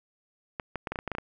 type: clicks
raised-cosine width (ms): 0.5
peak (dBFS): -17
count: 10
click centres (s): 0.598 / 0.757 / 0.872 / 0.92 / 0.958 / 0.989 / 1.077 / 1.117 / 1.151 / 1.184
effects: none